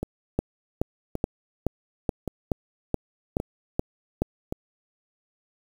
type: two click trains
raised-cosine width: 2 ms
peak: -9 / -15 dBFS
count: 10 / 5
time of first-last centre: 0.39-4.22 / 0.03-4.524 s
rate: 2.35 / 0.89 Hz
effects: 7-bit